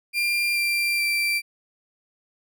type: tone with pitch steps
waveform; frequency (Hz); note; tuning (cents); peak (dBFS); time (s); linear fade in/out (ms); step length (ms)
35% pulse; 2390 / 2369 / 2349; D7 / D7 / D7; +30 / +14 / 0; -19; 0.13-1.42; 50; 430
effects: none